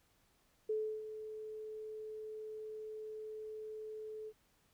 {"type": "tone with ADSR envelope", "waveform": "sine", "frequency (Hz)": 432.6, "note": "A4", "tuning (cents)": -29, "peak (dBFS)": -32, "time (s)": [0.69, 4.33], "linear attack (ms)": 8, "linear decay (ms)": 320, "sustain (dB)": -11, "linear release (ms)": 53, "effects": ["pink hiss -73 dBFS RMS until 4.73 s"]}